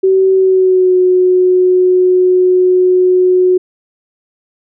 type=tone with pitch glide; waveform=sine; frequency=380.7 to 366.2 Hz; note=F#4 to F#4; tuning=+49 to -18 cents; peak=-6 dBFS; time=0.03-3.58 s; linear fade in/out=10 ms; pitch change=-67 cents; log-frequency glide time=0.33-0.96 s; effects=none